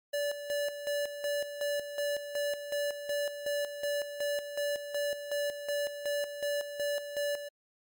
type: tone with tremolo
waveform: square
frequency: 579 Hz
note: D5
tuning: 25 cents flat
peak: -30 dBFS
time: 0.13-7.49 s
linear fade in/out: 10 ms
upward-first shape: square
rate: 2.7 Hz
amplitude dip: 65%
effects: MP3 96 kbps